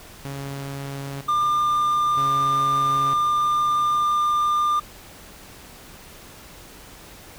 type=tone with tremolo; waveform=sawtooth; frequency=138.59 Hz; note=C#3; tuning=in tune; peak=-26 dBFS; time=0.25-4.03 s; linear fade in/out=0 ms; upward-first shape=square; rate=0.52 Hz; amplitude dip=80%
type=tone; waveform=triangle; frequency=1199 Hz; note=D6; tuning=36 cents sharp; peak=-16 dBFS; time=1.28-4.8 s; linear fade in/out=10 ms
effects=pink hiss -44 dBFS RMS until 7.38 s